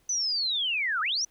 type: linear two-way sweep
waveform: sine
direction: down then up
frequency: 6100 to 1209 to 6100 Hz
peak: -25 dBFS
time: 0.09-1.25 s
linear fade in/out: 5 ms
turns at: 1.01 s
effects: pink hiss -66 dBFS RMS until 1.3 s